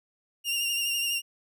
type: tone with vibrato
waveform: sawtooth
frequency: 2798 Hz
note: F7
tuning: 3 cents sharp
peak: -23 dBFS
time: 0.44-1.22 s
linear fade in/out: 50 ms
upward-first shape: sine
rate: 12 Hz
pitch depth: 31 cents each way
effects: none